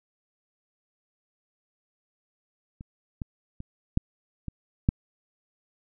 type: clicks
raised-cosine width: 5 ms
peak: -28 / -20 / -25 / -9 / -21 / -7 dBFS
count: 6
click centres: 2.809 / 3.218 / 3.604 / 3.974 / 4.483 / 4.889 s
effects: none